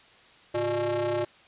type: ring-modulated tone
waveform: square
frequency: 123.47 Hz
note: B2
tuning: in tune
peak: -23 dBFS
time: 0.54-1.25 s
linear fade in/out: 10 ms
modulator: 478 Hz
effects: white hiss -55 dBFS RMS until 1.47 s + resampled to 8000 Hz